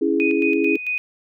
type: chord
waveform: sine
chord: C# minor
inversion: none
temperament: equal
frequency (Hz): 277.2 / 329.6 / 415.3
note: C#4 / E4 / G#4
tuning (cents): 0 / 0 / 0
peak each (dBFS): -22 / -20 / -21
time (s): 0.01-0.77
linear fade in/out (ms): 10
type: tone with tremolo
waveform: sine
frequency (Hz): 2489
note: D#7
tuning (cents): 0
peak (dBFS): -20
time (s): 0.2-0.98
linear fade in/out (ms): 0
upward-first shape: square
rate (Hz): 4.5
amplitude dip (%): 60
effects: none